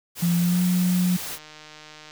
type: noise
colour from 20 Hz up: white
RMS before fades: -33 dBFS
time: 0.15-1.39 s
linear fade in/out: 50 ms
type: tone with pitch glide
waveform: sine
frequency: 172.6 to 180.24 Hz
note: F3 to F#3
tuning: -20 to -45 cents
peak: -18 dBFS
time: 0.22-1.17 s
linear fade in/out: 10 ms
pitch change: +75 cents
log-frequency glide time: 0.37-0.62 s
type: click train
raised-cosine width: 0.2 ms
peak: -26 dBFS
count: 134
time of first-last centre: 1.24-2.109 s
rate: 153 Hz
effects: none